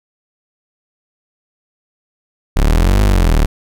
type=exponential two-way sweep; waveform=35% pulse; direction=up then down; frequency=33.63 to 52 to 35.68 Hz; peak=-7 dBFS; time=2.56-3.46 s; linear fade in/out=10 ms; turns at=3.02 s; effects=none